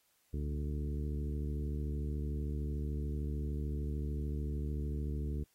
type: harmonic tone with a mistuned harmonic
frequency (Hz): 73.42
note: D2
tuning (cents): 0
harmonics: 1 / 2 / 3 / 4 / 5 / 6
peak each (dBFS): -35 / -41 / -45 / -47 / -49 / -51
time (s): 0.33-5.44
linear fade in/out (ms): 10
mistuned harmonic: 1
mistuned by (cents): -66
effects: white hiss -73 dBFS RMS until 5.54 s + AAC 48 kbps